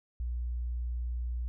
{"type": "tone", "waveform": "sine", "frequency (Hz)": 60.1, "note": "B1", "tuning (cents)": -46, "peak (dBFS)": -31, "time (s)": [0.2, 1.48], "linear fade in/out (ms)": 0, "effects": []}